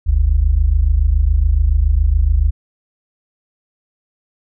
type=tone pair together; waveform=sine; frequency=46.31 / 73.42 Hz; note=F#1 / D2; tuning=+2 / 0 cents; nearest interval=minor sixth; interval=798 cents; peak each=-13 dBFS; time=0.06-2.51 s; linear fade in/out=20 ms; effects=none